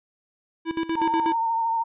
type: tone with tremolo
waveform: square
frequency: 328.2 Hz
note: E4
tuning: 8 cents flat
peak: -23 dBFS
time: 0.65-1.35 s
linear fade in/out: 50 ms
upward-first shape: square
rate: 8.2 Hz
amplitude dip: 80%
type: tone with vibrato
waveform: sine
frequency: 913 Hz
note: A#5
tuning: 36 cents flat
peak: -21 dBFS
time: 0.96-1.84 s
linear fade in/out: 20 ms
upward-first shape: sine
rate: 13 Hz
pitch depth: 27 cents each way
effects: resampled to 8000 Hz